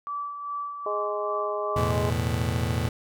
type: tone with tremolo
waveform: sine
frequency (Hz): 1156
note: D6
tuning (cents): -28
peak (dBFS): -28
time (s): 0.07-1.91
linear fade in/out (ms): 0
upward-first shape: sine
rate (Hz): 2.5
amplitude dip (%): 50
type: harmonic tone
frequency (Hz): 207.7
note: G#3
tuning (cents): 0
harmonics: 2 / 3 / 4 / 5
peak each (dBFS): -31 / -30 / -38 / -35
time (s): 0.86-2.1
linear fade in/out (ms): 2
type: chord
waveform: 35% pulse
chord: E suspended fourth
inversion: none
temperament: just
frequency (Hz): 82.41 / 109.88 / 123.61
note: E2 / A2 / B2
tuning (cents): 0 / -2 / +2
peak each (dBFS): -27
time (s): 1.76-2.89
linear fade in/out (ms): 5
effects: none